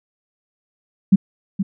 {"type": "tone with echo", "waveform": "sine", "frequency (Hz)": 194.2, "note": "G3", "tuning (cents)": -16, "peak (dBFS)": -6, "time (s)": [1.12, 1.16], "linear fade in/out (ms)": 10, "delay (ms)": 470, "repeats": 1, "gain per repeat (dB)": -10, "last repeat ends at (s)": 1.63, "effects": []}